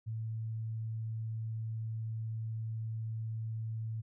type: tone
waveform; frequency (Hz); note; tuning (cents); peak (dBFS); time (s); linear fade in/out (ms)
sine; 111.5; A2; +23; -35; 0.06-4.02; 20
effects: none